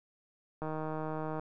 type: click train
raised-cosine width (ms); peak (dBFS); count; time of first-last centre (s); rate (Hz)
1; -24; 122; 0.62-1.396; 156
effects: none